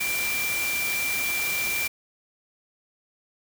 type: tone in noise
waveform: sine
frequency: 2360 Hz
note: D7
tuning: 8 cents sharp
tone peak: -26 dBFS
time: 0-1.88 s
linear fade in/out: 10 ms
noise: white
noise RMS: -30 dBFS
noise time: 0-1.88 s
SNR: +1 dB
effects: none